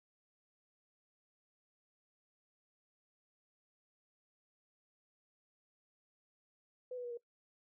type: tone with pitch steps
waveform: sine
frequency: 502 / 492 / 482.1 / 472.5 Hz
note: B4 / B4 / B4 / A#4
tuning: +28 / -7 / -42 / +23 cents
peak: -40 dBFS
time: 6.91-7.174 s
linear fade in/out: 5 ms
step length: 66 ms
effects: noise-tail reverb RT60 0.1 s tail -21 dB re dry